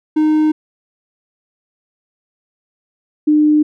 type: tone pair in turn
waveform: triangle / sine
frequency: 308.4 / 301.9 Hz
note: D#4 / D4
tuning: -15 / +48 cents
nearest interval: unison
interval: 37 cents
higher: first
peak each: -8 dBFS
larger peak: neither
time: 0.16-0.52 / 3.27-3.63 s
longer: neither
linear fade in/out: 10 ms
effects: none